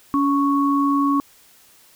sine tone pair together, 281.9 / 1108.7 Hz, C#4 / C#6, +29 / 0 cents, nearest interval 2 octaves, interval 2371 cents, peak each -17 / -20 dBFS, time 0.14-1.2 s, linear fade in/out 0 ms, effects white hiss -52 dBFS RMS until 1.95 s

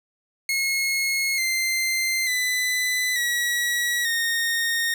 sawtooth tone with pitch steps, 2168 / 2083 / 2002 / 1923.7 / 1848.5 Hz, C#7 / C7 / B6 / B6 / A#6, -39 / -8 / +23 / -46 / -15 cents, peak -18 dBFS, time 0.49-4.94 s, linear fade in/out 2 ms, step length 890 ms, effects none

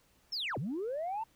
sine linear two-way sweep, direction down then up, 5520 to 107.3 to 920 Hz, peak -32 dBFS, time 0.32-1.24 s, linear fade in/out 10 ms, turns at 0.58 s, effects tanh soft clip ceiling -30 dBFS + pink hiss -68 dBFS RMS until 1.35 s

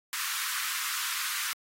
pink high-pass noise, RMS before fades -33 dBFS, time 0.13-1.53 s, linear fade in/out 0 ms, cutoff 1100 Hz, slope 48 dB/octave, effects AAC 48 kbps

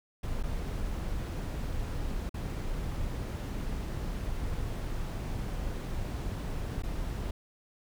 brown noise with dropouts, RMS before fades -34 dBFS, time 0.23-7.31 s, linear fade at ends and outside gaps 5 ms, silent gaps 0.428-0.435 / 2.294-2.341 / 6.823-6.834 s, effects none

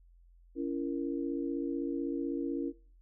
sine chord, A# diminished, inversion first, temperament just, 279.7 / 335.6 / 466.2 Hz, C#4 / E4 / A#4, +16 / +31 / 0 cents, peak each -34 / -35 / -40 dBFS, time 0.55-2.73 s, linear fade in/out 50 ms, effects noise-tail reverb RT60 0.4 s tail -20 dB re dry + added 43 Hz sine -57 dBFS peak until 3.01 s

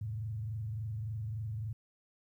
sine tone with frequency modulation, 108.8 Hz, A2, 19 cents flat, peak -35 dBFS, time 0.01-1.73 s, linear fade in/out 5 ms, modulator 23.5 Hz, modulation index 0.56, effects 12-bit

